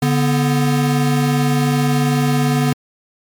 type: tone pair together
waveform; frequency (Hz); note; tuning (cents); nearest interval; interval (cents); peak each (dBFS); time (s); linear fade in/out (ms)
square; 144.54 / 246.9; D3 / B3; -27 / 0; major sixth; 927; -16 / -18; 0.02-2.73; 5
effects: MP3 96 kbps